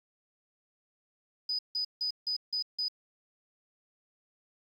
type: tone bursts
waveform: sine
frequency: 4978 Hz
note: D#8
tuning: in tune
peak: -29 dBFS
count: 6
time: 1.49-2.884 s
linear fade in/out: 5 ms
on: 99 ms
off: 160 ms
effects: 10-bit